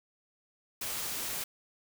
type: noise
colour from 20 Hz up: white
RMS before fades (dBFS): -36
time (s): 0.81-1.44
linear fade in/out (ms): 5
effects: none